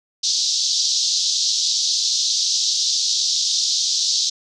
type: band-pass noise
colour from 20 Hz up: white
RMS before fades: -20 dBFS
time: 0.23-4.3 s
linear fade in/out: 10 ms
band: 3700 to 6200 Hz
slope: 48 dB/octave
effects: none